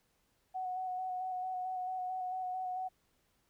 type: tone with vibrato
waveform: sine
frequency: 740 Hz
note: F#5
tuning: in tune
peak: -35 dBFS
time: 0.54-2.89 s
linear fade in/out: 20 ms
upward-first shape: square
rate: 4.5 Hz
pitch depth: 17 cents each way
effects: pink hiss -75 dBFS RMS until 3.49 s